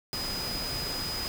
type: tone in noise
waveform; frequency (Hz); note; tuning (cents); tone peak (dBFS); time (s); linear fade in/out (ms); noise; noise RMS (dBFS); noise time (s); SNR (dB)
sine; 4978; D#8; 0; -33; 0.13-1.28; 0; pink; -36; 0.13-1.28; 0
effects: none